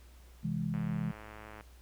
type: chord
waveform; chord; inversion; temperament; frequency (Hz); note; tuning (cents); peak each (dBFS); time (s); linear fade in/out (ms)
sine; C augmented; none; equal; 130.81 / 164.81 / 207.7; C3 / E3 / G#3; 0 / 0 / 0; -38 / -34 / -36; 0.43-1.12; 20
type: click train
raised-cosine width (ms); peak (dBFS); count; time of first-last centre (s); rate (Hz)
0.5; -33; 94; 0.74-1.609; 107
effects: added 61 Hz sine -53 dBFS peak until 1.81 s + pink hiss -63 dBFS RMS until 1.81 s